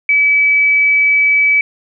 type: tone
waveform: sine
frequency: 2292 Hz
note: D7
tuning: 43 cents flat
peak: -8 dBFS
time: 0.09-1.61 s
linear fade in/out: 2 ms
effects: none